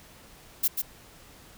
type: noise with echo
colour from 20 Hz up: violet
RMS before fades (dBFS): -23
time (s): 0.63-0.68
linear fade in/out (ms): 10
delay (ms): 140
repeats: 1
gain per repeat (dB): -5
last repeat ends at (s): 0.82
effects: pink hiss -52 dBFS RMS until 1.57 s